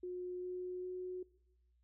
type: tone with pitch steps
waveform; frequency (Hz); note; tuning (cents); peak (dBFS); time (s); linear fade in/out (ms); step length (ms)
sine; 360.8 / 363.3 / 365.8; F#4 / F#4 / F#4; -44 / -32 / -20; -40; 0.03-1.23; 5; 400
effects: noise-tail reverb RT60 0.9 s tail -22 dB re dry + added 60 Hz sine -70 dBFS peak until 1.83 s